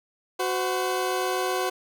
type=tone pair together; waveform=20% pulse; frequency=370 / 511 Hz; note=F#4 / C5; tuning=0 / -41 cents; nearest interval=tritone; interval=559 cents; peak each=-21 / -24 dBFS; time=0.39-1.7 s; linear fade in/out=10 ms; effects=none